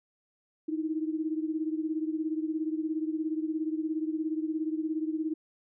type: beating tone pair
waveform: sine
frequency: 311.1 / 328.1 Hz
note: D#4 / E4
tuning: 0 / -8 cents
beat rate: 17 Hz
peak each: -30 / -34 dBFS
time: 0.68-5.34 s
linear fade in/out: 10 ms
effects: none